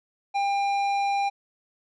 sine tone with tanh clipping, 799 Hz, G5, 33 cents sharp, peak -24 dBFS, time 0.34-1.3 s, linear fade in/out 20 ms, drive 12 dB, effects none

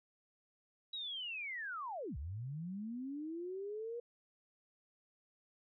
sine linear two-way sweep, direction down then up, 3894 to 62.2 to 481.6 Hz, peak -40 dBFS, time 0.93-4 s, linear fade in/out 5 ms, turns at 2.17 s, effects none

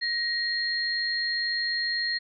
sine tone pair together, 1887 / 4234 Hz, A#6 / C8, +21 / +20 cents, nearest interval octave + major second, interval 1399 cents, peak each -28 dBFS, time 0.01-2.19 s, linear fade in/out 20 ms, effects none

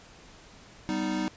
square chord, G augmented, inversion none, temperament equal with one note detuned, 196 / 249.1 / 311.1 Hz, G3 / B3 / D#4, 0 / +15 / 0 cents, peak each -33 / -35 / -31 dBFS, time 0.89-1.28 s, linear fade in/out 0 ms, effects pink hiss -52 dBFS RMS until 1.36 s + resampled to 16000 Hz

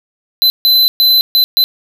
square tone bursts at uneven times, 4036 Hz, B7, 37 cents sharp, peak -7 dBFS, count 5, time 0.42-0.5 / 0.65-0.88 / 1-1.21 / 1.35-1.44 / 1.57-1.64 s, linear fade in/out 0 ms, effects none

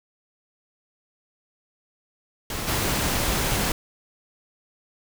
pink noise with level steps, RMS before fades -30 / -24 dBFS, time 2.5-3.72 s, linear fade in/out 2 ms, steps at 2.67 s, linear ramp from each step 20 ms, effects none

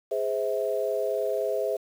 sine chord, Ab augmented, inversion none, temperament just, 415.3 / 519.1 / 648.9 Hz, Ab4 / C5 / E5, 0 / -14 / -27 cents, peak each -29 dBFS, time 0.11-1.77 s, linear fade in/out 10 ms, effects 8-bit

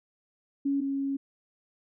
sine tone pair in turn, 278.6 / 275.2 Hz, C#4 / C#4, +9 / -12 cents, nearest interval unison, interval 21 cents, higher first, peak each -24 / -27 dBFS, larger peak first, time 0.65-0.81 / 0.81-1.17 s, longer second, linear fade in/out 10 ms, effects none

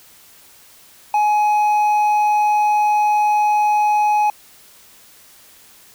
triangle tone with hard clipping, 840 Hz, G#5, 19 cents sharp, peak -14 dBFS, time 1.14-4.3 s, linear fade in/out 2 ms, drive 7 dB, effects white hiss -47 dBFS RMS until 5.94 s

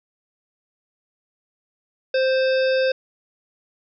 harmonic tone, 523.3 Hz, C5, in tune, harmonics 1 / 3 / 5 / 7 / 9 / 10, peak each -17 / -27 / -31 / -34 / -36 / -37 dBFS, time 2.14-2.92 s, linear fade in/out 5 ms, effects none

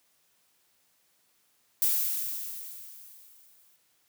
violet noise with exponential decay, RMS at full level -24 dBFS, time 1.82-3.76 s, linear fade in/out 1 ms, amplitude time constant 420 ms, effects white hiss -69 dBFS RMS until 4.08 s + high-pass 80 Hz 12 dB/octave

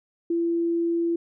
sine tone, 337.7 Hz, E4, 42 cents sharp, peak -21 dBFS, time 0.3-1.16 s, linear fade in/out 5 ms, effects none

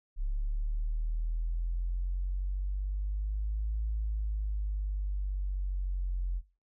sine linear two-way sweep, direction up then down, 34.65 to 54 to 43.95 Hz, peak -28 dBFS, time 0.16-6.42 s, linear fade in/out 50 ms, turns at 3.84 s, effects noise-tail reverb RT60 0.3 s tail -20 dB re dry + tanh soft clip ceiling -24 dBFS

